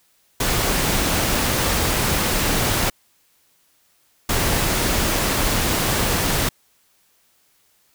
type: noise bursts at uneven times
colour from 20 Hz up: pink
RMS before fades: -20 dBFS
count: 2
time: 0.4-2.9 / 4.29-6.49 s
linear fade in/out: 5 ms
effects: white hiss -61 dBFS RMS until 7.94 s